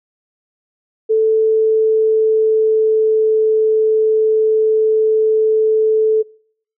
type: tone with pitch glide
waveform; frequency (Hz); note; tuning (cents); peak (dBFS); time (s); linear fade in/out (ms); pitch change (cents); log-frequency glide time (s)
sine; 440 to 436.7; A4 to A4; 0 to -13; -10; 1.09-6.23; 20; -13; 1.31-3.42
effects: noise-tail reverb RT60 0.6 s tail -25 dB re dry